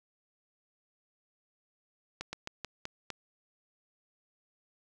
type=slowing click train; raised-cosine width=0.2 ms; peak=-20 dBFS; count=6; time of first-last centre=2.21-3.103 s; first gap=120 ms; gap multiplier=1.2; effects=none